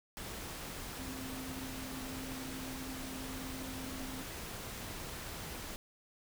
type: tone in noise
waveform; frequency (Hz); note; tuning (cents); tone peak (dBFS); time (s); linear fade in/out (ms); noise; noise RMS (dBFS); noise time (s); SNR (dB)
sine; 261.6; C4; 0; -44; 0.99-4.22; 0; pink; -44; 0.17-5.76; -3
effects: none